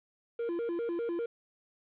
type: tone with vibrato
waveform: triangle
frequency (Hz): 400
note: G4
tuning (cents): +35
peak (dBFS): -29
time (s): 0.39-1.26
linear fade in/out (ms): 5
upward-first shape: square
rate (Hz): 5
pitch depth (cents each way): 270
effects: resampled to 8000 Hz + 10-bit